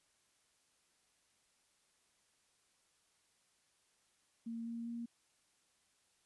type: tone with pitch steps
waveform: sine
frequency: 230 / 232.3 / 234.6 Hz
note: A#3 / A#3 / A#3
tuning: -23 / -6 / +11 cents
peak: -40 dBFS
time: 4.46-5.06 s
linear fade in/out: 10 ms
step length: 200 ms
effects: white hiss -75 dBFS RMS until 6.25 s + resampled to 24000 Hz